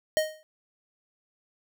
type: tone with exponential decay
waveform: square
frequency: 622.3 Hz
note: D#5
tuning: in tune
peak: -19 dBFS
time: 0.17-0.43 s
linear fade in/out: 0 ms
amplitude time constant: 55 ms
effects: none